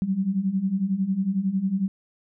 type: beating tone pair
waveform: sine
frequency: 185 / 196 Hz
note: F#3 / G3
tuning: 0 / 0 cents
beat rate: 11 Hz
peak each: -27 / -23 dBFS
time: 0.02-1.88 s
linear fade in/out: 0 ms
effects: none